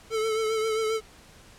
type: tone with vibrato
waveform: square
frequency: 440 Hz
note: A4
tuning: in tune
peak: -25 dBFS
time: 0.1-1.01 s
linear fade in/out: 50 ms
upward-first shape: triangle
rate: 7.5 Hz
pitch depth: 42 cents each way
effects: pink hiss -52 dBFS RMS until 1.58 s + low-pass 10000 Hz 12 dB/octave